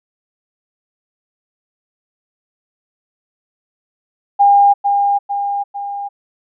sine tone with echo, 806 Hz, G5, 48 cents sharp, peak -6 dBFS, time 4.39-4.74 s, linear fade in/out 20 ms, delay 450 ms, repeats 3, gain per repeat -5 dB, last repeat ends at 6.09 s, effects none

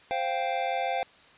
square chord, C suspended fourth, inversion none, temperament equal, 523.3 / 698.5 / 784 Hz, C5 / F5 / G5, 0 / 0 / 0 cents, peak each -34 / -31 / -31 dBFS, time 0.11-1.03 s, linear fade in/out 0 ms, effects white hiss -55 dBFS RMS until 1.37 s + resampled to 8000 Hz

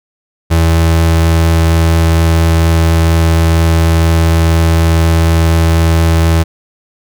35% pulse tone, 82.2 Hz, E2, 4 cents flat, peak -5 dBFS, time 0.5-6.44 s, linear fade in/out 20 ms, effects none

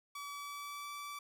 sawtooth tone with pitch glide, 1144 to 1158 Hz, D6 to D6, -46 to -25 cents, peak -39 dBFS, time 0.15-1.19 s, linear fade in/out 5 ms, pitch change +21 cents, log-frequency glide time 0.3-0.93 s, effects none

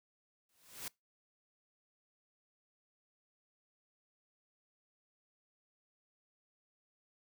white noise with exponential growth, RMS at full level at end -40 dBFS, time 0.49-0.88 s, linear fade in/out 2 ms, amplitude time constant 83 ms, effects noise-tail reverb RT60 0.2 s tail -24 dB re dry

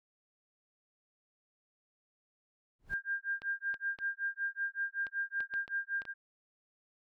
brown noise with exponential growth, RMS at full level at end -40 dBFS, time 2.79-2.94 s, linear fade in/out 2 ms, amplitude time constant 32 ms
sine tone with tremolo, 1600 Hz, G6, 35 cents sharp, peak -30 dBFS, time 2.89-6.14 s, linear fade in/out 50 ms, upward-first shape sine, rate 5.3 Hz, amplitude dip 100%
clicks, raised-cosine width 0.3 ms, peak -31 dBFS, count 9, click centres 3.419 / 3.742 / 3.988 / 5.068 / 5.405 / 5.539 / 5.679 / 6.019 / 6.053 s
effects none

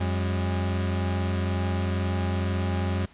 40% pulse tone pair together, 90.6 / 203.4 Hz, F#2 / G#3, -36 / -36 cents, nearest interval octave + major second, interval 1400 cents, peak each -24 / -31 dBFS, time 0-3.06 s, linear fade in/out 10 ms, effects pink hiss -55 dBFS RMS until 3.13 s + resampled to 8000 Hz

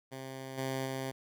10% pulse tone with level steps, 132.7 Hz, C3, 25 cents sharp, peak -33 / -25 / -27 dBFS, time 0.11-1.12 s, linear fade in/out 20 ms, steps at 0.57 / 0.85 s, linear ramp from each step 20 ms, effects none

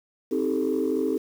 sine chord, A half-diminished seventh, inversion first, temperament just, 264 / 316.8 / 396 / 440 Hz, C4 / Eb4 / G4 / A4, +16 / +31 / +18 / 0 cents, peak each -27 dBFS, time 0.31-1.18 s, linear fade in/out 10 ms, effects tanh soft clip ceiling -15 dBFS + 8-bit

